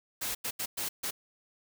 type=noise bursts at uneven times; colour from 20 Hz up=white; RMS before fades=-34 dBFS; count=5; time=0.21-0.35 / 0.44-0.51 / 0.59-0.66 / 0.77-0.89 / 1.03-1.11 s; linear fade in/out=10 ms; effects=none